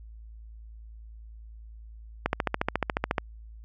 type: click train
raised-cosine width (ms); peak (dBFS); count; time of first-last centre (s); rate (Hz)
0.5; -9; 14; 2.26-3.182; 14.1
effects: added 55 Hz sine -43 dBFS peak until 3.64 s

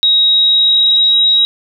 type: tone with pitch glide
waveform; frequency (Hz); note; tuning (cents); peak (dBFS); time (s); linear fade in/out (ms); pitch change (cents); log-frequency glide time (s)
sine; 3800 to 3824; A#7 to A#7; +33 to +43; -7; 0.03-1.45; 0; +10; 0.27-1.05
effects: none

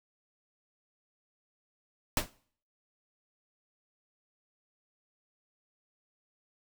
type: noise with exponential decay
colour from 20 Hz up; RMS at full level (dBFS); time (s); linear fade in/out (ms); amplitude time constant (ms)
pink; -23; 2.17-2.3; 2; 27
effects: noise-tail reverb RT60 0.5 s tail -20 dB re dry

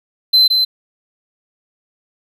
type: tone with echo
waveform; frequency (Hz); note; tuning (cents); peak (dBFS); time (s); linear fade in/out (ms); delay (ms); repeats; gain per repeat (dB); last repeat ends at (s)
triangle; 4069; C8; -49; -6; 0.33-0.48; 10; 170; 1; -4; 0.65
effects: none

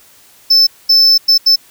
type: tone bursts at uneven times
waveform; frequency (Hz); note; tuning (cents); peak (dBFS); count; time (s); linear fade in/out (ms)
triangle; 5274; E8; 0; -4; 4; 0.5-0.67 / 0.89-1.18 / 1.28-1.38 / 1.46-1.56; 10
effects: white hiss -45 dBFS RMS until 1.7 s

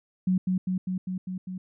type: tone with echo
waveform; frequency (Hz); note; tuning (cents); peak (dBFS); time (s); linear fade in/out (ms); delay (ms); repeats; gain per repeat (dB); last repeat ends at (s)
sine; 184.8; F#3; -2; -20; 0.27-0.38; 5; 200; 6; -2; 1.58
effects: none

